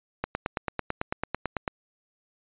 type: click train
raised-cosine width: 0.5 ms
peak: -12 dBFS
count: 14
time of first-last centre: 0.24-1.678 s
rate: 9.04 Hz
effects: resampled to 8000 Hz